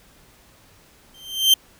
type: tone with exponential growth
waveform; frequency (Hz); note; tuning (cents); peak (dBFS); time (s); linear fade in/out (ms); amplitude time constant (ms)
40% pulse; 3136; G7; 0; -8; 1.14-1.54; 5; 85
effects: pink hiss -53 dBFS RMS until 1.79 s

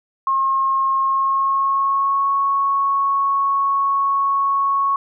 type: tone with pitch glide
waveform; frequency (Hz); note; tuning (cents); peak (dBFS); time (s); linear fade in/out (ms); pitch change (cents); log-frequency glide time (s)
sine; 1076 to 1105; C6 to C#6; +48 to -6; -15; 0.27-4.96; 2; +46; 1.01-2.28
effects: none

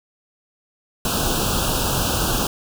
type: band-stop noise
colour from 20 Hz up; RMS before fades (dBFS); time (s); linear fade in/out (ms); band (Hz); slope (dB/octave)
pink; -21; 1.05-2.47; 2; 1600 to 2600; 96
effects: none

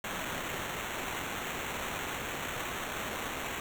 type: noise with sample-and-hold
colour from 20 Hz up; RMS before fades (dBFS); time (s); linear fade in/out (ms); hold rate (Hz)
blue; -37; 0.04-3.6; 2; 4900
effects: none

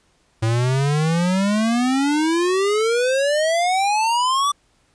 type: exponential sweep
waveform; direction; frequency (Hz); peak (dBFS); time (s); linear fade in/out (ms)
square; up; 110 to 1175; -17; 0.42-4.52; 10
effects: pink hiss -61 dBFS RMS until 4.94 s + resampled to 22050 Hz

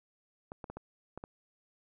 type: clicks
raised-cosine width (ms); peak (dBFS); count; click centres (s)
1; -28; 6; 0.519 / 0.642 / 0.7 / 0.77 / 1.176 / 1.239
effects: none

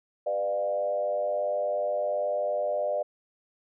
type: tone with frequency modulation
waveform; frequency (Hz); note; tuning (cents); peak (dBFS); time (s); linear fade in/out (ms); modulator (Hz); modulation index
sine; 599; D5; +34; -25; 0.26-3.03; 10; 98.6; 0.86
effects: none

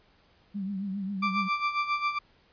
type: tone with vibrato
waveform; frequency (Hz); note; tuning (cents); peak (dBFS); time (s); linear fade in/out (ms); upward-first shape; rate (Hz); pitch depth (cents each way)
sine; 196; G3; 0; -30; 0.54-1.49; 20; triangle; 7.4; 92
type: tone with tremolo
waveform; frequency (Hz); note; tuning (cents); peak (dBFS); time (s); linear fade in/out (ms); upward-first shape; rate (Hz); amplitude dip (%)
30% pulse; 1174.7; D6; 0; -21; 1.22-2.19; 10; sine; 7.4; 70
effects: pink hiss -63 dBFS RMS until 2.52 s + resampled to 11025 Hz

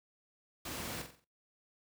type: noise with echo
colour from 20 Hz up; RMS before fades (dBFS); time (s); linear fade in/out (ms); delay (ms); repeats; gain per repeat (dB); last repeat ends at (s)
pink; -41; 0.65-1.02; 5; 45; 5; -7; 1.245
effects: noise-tail reverb RT60 0.3 s tail -23 dB re dry + high-pass 80 Hz 12 dB/octave

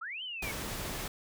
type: linear two-way sweep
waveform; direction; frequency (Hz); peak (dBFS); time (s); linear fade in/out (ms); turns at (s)
sine; up then down; 1221 to 3136 to 2151; -37; 0.01-0.52; 10; 0.23
type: noise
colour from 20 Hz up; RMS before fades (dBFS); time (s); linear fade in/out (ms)
pink; -38; 0.42-1.08; 5
effects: none

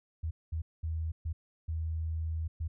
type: tone bursts at uneven times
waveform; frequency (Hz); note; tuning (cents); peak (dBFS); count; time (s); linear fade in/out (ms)
sine; 80.5; E2; -41; -31; 6; 0.23-0.31 / 0.52-0.62 / 0.83-1.12 / 1.25-1.33 / 1.68-2.48 / 2.6-2.68; 10
effects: none

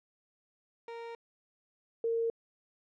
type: tone pair in turn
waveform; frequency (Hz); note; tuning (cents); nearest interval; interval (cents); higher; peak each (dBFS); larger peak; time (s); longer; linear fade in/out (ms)
30% pulse / sine; 464.4 / 459.1; A#4 / A#4; -7 / -26; unison; 19; first; -38 / -28; second; 0.88-1.15 / 2.04-2.3; first; 2
effects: low-pass 3000 Hz 12 dB/octave

